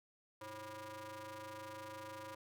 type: ring-modulated tone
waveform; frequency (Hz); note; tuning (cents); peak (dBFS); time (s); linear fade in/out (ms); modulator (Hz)
sawtooth; 220; A3; 0; -40; 0.41-2.35; 5; 757
effects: none